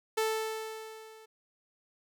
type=tone with level ramp; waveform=sawtooth; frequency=440 Hz; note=A4; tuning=in tune; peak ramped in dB=-22 to -48 dBFS; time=0.17-1.26 s; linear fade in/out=10 ms; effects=none